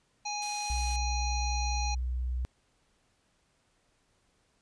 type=harmonic tone; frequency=828 Hz; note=G#5; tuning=5 cents flat; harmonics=1 / 3 / 5 / 7 / 8; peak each=-35 / -40 / -39 / -40 / -47 dBFS; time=0.25-1.95 s; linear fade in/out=10 ms
type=noise; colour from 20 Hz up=blue; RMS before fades=-41 dBFS; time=0.42-0.96 s; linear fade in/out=0 ms
type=tone with pitch glide; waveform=sine; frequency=62.6 to 62.17 Hz; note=B1 to B1; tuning=+24 to +12 cents; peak=-29 dBFS; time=0.7-2.45 s; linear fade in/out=0 ms; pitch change=-12 cents; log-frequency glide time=1.42-2.07 s
effects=pink hiss -71 dBFS RMS until 4.61 s + resampled to 22050 Hz